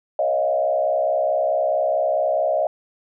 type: tone with frequency modulation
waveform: sine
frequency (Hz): 626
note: D#5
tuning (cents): +10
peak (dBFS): -17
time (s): 0.19-2.67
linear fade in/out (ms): 2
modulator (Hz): 64.6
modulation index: 1.2
effects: none

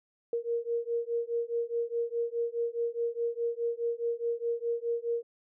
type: beating tone pair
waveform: sine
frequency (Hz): 466.2 / 471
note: A#4 / A#4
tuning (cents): 0 / +18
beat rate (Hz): 4.8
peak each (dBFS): -32 / -32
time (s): 0.33-5.23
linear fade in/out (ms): 2
effects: none

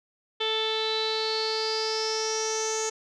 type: tone with low-pass filter sweep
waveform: sawtooth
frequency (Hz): 440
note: A4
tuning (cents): 0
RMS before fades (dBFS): -28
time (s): 0.4-2.9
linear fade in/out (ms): 10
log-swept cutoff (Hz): 3400 to 6600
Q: 9.9
effects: none

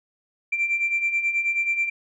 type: beating tone pair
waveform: sine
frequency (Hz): 2349 / 2358.3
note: D7 / D7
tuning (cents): 0 / +7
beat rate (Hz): 9.3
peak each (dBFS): -27 / -21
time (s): 0.52-1.9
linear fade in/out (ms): 10
effects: tanh soft clip ceiling -15 dBFS

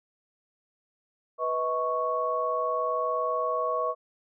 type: tone cluster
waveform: sine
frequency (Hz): 494.1 / 635 / 1108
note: B4 / D#5 / C#6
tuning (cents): +1 / +35 / -1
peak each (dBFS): -31 / -30 / -28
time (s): 1.38-3.95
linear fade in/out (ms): 50
effects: none

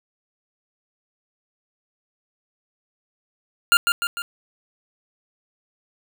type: tone with echo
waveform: 25% pulse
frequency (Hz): 1399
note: F6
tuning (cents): +3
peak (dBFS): -8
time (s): 3.72-3.77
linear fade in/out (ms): 0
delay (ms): 150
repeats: 3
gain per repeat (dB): -5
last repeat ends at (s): 4.22
effects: none

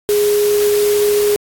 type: tone in noise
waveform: sine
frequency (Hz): 414.5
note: G#4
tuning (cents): -3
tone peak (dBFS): -11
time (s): 0.09-1.36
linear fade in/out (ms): 0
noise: white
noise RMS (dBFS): -24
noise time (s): 0.09-1.36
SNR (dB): +10
effects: AAC 64 kbps

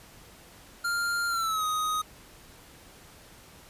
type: tone with pitch glide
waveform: square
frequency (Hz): 1396.9 to 1251.7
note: F6 to D#6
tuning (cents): 0 to +10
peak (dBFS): -27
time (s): 0.84-2.02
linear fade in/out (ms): 10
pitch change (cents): -190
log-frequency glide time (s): 1.28-1.65
effects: pink hiss -52 dBFS RMS until 3.69 s + resampled to 32000 Hz

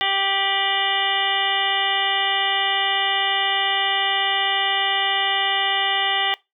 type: harmonic tone with a mistuned harmonic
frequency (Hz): 392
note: G4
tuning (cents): 0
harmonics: 1 / 2 / 3 / 4 / 5 / 6 / 7 / 8 / 9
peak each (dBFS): -35 / -24 / -30 / -35 / -24 / -32 / -25 / -27 / -27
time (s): 0.01-6.34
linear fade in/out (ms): 0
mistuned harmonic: 7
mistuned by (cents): +89
effects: noise-tail reverb RT60 0.2 s tail -21 dB re dry

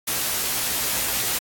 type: noise with comb filter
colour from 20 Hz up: white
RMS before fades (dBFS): -24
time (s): 0.07-1.39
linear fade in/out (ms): 10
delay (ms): 16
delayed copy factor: +0.6
effects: AAC 64 kbps

